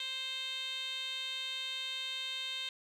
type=tone with band-pass filter; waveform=10% pulse; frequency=525 Hz; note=C5; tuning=6 cents sharp; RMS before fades=-39 dBFS; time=0-2.69 s; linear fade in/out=2 ms; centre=3600 Hz; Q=5.1; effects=none